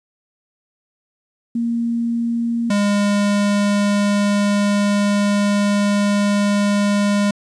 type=tone pair in turn; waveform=sine / square; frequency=233.5 / 203.7 Hz; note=A#3 / G#3; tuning=+3 / -33 cents; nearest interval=major second; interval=236 cents; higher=first; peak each=-17 / -15 dBFS; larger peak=second; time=1.55-2.7 / 2.7-7.31 s; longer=second; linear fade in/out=5 ms; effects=resampled to 22050 Hz + 9-bit